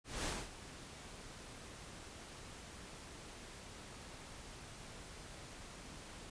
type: noise with ADSR envelope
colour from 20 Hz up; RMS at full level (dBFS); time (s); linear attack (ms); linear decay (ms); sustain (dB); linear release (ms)
pink; -38; 0.04-6.3; 210; 230; -14; 5
effects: resampled to 22050 Hz